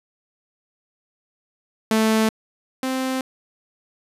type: tone pair in turn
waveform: sawtooth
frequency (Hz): 220 / 260.9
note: A3 / C4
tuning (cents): 0 / -5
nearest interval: minor third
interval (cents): 295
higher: second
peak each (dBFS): -12 / -18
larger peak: first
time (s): 1.91-2.29 / 2.83-3.21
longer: neither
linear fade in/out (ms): 2
effects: resampled to 32000 Hz